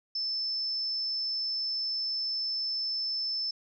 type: tone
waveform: sine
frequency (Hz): 5274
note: E8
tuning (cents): 0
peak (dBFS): -29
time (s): 0.15-3.51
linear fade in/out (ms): 5
effects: none